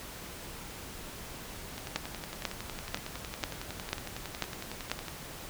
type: two click trains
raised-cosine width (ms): 0.2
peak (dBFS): -21 / -12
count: 37 / 7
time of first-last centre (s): 1.78-5.083 / 1.96-4.916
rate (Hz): 10.9 / 2.03
effects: pink hiss -44 dBFS RMS until 5.49 s